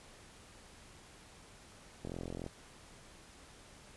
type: click train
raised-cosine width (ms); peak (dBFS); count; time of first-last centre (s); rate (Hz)
2; -28; 19; 2.05-2.464; 43.5
effects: pink hiss -57 dBFS RMS until 3.96 s + resampled to 24000 Hz